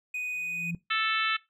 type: tone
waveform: triangle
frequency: 2489 Hz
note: D#7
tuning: in tune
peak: -29 dBFS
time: 0.14-0.71 s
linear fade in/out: 5 ms
type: tone with exponential growth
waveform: sine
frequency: 170 Hz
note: F3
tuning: 46 cents flat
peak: -28 dBFS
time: 0.34-0.75 s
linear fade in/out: 2 ms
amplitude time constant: 89 ms
type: harmonic tone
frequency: 440 Hz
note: A4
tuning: in tune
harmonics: 3 / 4 / 5 / 6 / 7 / 8 / 9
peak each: -29 / -32 / -33 / -32 / -35 / -36 / -38 dBFS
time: 0.9-1.37 s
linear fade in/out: 10 ms
effects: noise-tail reverb RT60 0.2 s tail -20 dB re dry